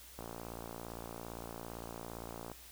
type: click train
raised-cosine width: 1 ms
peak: -30 dBFS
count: 135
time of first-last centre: 0.19-2.516 s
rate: 57.6 Hz
effects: added 60 Hz sine -59 dBFS peak until 2.71 s + white hiss -55 dBFS RMS until 2.71 s